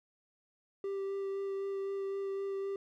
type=tone with vibrato; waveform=triangle; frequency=392.5 Hz; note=G4; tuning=2 cents sharp; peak=-32 dBFS; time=0.84-2.76 s; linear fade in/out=2 ms; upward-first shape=sine; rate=3.9 Hz; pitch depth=10 cents each way; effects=none